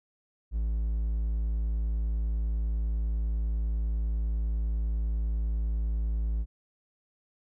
triangle tone, 55 Hz, A1, in tune, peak -24 dBFS, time 0.51-6.46 s, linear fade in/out 50 ms, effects none

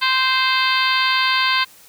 harmonic tone with a mistuned harmonic, 521 Hz, C5, 7 cents flat, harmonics 2 / 3 / 4 / 5 / 6 / 7 / 8 / 9, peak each -20 / -22 / -23 / -24 / -25 / -25 / -26 / -27 dBFS, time 0.01-1.65 s, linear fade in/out 20 ms, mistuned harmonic 9, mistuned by -18 cents, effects white hiss -47 dBFS RMS until 1.88 s

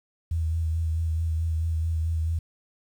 sine tone with vibrato, 81.2 Hz, E2, 26 cents flat, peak -23 dBFS, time 0.31-2.39 s, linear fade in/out 5 ms, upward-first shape sine, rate 4.6 Hz, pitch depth 32 cents each way, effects 9-bit

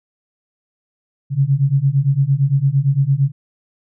sine beating tone pair, 133.4 / 142.2 Hz, C3 / C#3, +34 / +45 cents, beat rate 8.8 Hz, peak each -16 / -15 dBFS, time 1.3-3.32 s, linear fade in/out 50 ms, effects none

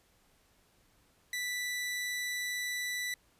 sawtooth tone, 1975.5 Hz, B6, in tune, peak -30 dBFS, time 1.33-3.14 s, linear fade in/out 2 ms, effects pink hiss -68 dBFS RMS until 3.39 s + resampled to 32000 Hz

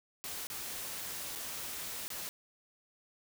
white noise with dropouts, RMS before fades -41 dBFS, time 0.24-2.29 s, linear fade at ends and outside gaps 0 ms, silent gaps 0.469-0.501 / 1.352-1.358 / 2.08-2.103 s, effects none

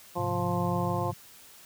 harmonic tone, 175.6 Hz, F3, 10 cents sharp, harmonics 1 / 2 / 3 / 4 / 5 / 6, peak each -35 / -35 / -35 / -35 / -35 / -35 dBFS, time 0.15-1.12 s, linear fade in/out 20 ms
sine chord, F minor, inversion first, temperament equal, 103.83 / 130.81 / 174.61 Hz, Ab2 / C3 / F3, 0 / 0 / 0 cents, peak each -33 / -36 / -36 dBFS, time 0.17-1.14 s, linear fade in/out 20 ms
effects white hiss -52 dBFS RMS until 1.65 s

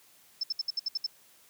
sine tone bursts, 5274 Hz, E8, in tune, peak -27 dBFS, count 8, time 0.41-1.065 s, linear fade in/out 5 ms, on 25 ms, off 65 ms, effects white hiss -60 dBFS RMS until 1.49 s + high-pass 100 Hz 12 dB/octave

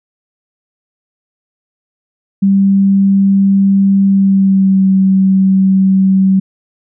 sine tone with pitch glide, 196 to 191.3 Hz, G3 to G3, 0 to -42 cents, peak -6 dBFS, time 2.42-6.4 s, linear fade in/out 10 ms, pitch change -42 cents, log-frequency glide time 4.06-4.86 s, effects none

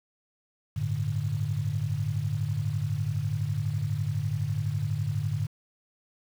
sine chord, G suspended second, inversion none, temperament equal, 98 / 110 / 146.83 Hz, G2 / A2 / D3, 0 / 0 / 0 cents, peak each -32 / -30 / -30 dBFS, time 0.76-5.47 s, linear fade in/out 10 ms, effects 8-bit

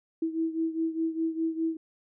sine beating tone pair, 323.8 / 328.7 Hz, E4 / E4, -31 / -5 cents, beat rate 4.9 Hz, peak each -28 / -32 dBFS, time 0.22-1.77 s, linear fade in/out 5 ms, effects none

